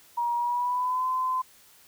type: tone with pitch glide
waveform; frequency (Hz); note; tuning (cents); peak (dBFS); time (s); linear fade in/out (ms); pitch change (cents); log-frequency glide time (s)
sine; 951 to 1025.2; A#5 to C6; +34 to -36; -24; 0.17-1.42; 10; +130; 0.36-1.07
effects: white hiss -56 dBFS RMS until 1.87 s